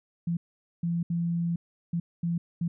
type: tone bursts at uneven times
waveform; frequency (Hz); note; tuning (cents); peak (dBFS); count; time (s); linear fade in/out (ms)
sine; 170; F3; -46; -25; 6; 0.27-0.37 / 0.83-1.03 / 1.1-1.56 / 1.93-2 / 2.23-2.38 / 2.61-2.68; 5
effects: none